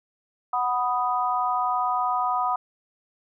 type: chord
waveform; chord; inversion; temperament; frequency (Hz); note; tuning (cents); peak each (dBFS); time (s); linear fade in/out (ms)
sine; B major; second; equal; 740 / 987.8 / 1244.5; F#5 / B5 / D#6; 0 / 0 / 0; -26; 0.53-2.56; 5
effects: none